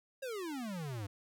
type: exponential sweep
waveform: square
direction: down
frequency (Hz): 554.4 to 95.1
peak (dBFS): -39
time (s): 0.22-1.07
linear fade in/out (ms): 10
effects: none